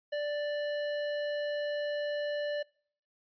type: tone with tanh clipping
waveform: sine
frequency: 587.3 Hz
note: D5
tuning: in tune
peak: -33 dBFS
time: 0.12-2.63 s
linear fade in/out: 10 ms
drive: 18 dB
effects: noise-tail reverb RT60 0.6 s tail -26 dB re dry + resampled to 11025 Hz